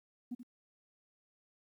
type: tone with echo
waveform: sine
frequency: 244.8 Hz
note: B3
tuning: 15 cents flat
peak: -35 dBFS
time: 0.31-0.35 s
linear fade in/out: 10 ms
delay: 82 ms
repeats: 1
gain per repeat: -10 dB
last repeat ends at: 0.432 s
effects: tanh soft clip ceiling -33 dBFS + 12-bit